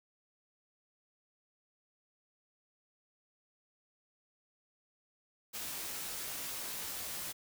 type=noise with comb filter; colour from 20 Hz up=white; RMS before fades=-41 dBFS; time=5.53-7.33 s; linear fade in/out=20 ms; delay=17 ms; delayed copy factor=-0.65; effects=none